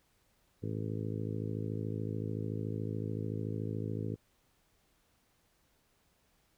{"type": "harmonic tone", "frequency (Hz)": 53.7, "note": "A1", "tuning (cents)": -41, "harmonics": [2, 3, 4, 5, 6, 7, 8, 9], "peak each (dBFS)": [-37, -41, -44, -43, -46, -47, -45, -49], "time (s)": [0.62, 4.16], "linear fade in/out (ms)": 20, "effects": ["pink hiss -72 dBFS RMS until 6.57 s"]}